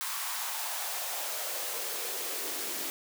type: noise with high-pass filter sweep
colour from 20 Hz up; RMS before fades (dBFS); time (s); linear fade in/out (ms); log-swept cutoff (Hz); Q
white; -35; 0.01-2.9; 0; 1100 to 300; 2.6
effects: none